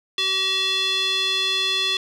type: tone with band-pass filter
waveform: square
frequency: 381 Hz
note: G4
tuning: 49 cents flat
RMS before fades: -22 dBFS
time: 0.18-1.97 s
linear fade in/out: 2 ms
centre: 3500 Hz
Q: 4.7
effects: none